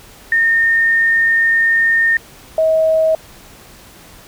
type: tone pair in turn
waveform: sine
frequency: 1827 / 638.5 Hz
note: A#6 / D#5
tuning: -35 / +45 cents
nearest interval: octave + tritone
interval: 1820 cents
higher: first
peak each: -10 dBFS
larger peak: neither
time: 0.32-2.17 / 2.58-3.15 s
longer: first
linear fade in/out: 2 ms
effects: pink hiss -41 dBFS RMS until 4.27 s